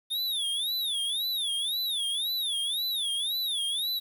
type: tone with vibrato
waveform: square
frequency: 3585 Hz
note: A7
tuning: 32 cents sharp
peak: -28 dBFS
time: 0.1-4 s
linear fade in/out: 20 ms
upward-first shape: sine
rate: 1.9 Hz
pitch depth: 190 cents each way
effects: 9-bit